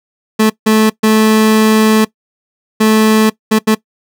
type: tone bursts at uneven times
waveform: 30% pulse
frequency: 217.8 Hz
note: A3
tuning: 17 cents flat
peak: -4 dBFS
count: 6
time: 0.39-0.5 / 0.66-0.9 / 1.03-2.05 / 2.8-3.3 / 3.51-3.59 / 3.67-3.75 s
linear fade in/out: 10 ms
effects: noise-tail reverb RT60 0.1 s tail -20 dB re dry